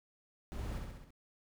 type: noise with echo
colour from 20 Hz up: brown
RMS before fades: -42 dBFS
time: 0.52-0.78 s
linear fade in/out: 0 ms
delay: 65 ms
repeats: 5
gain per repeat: -3 dB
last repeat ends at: 1.105 s
effects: none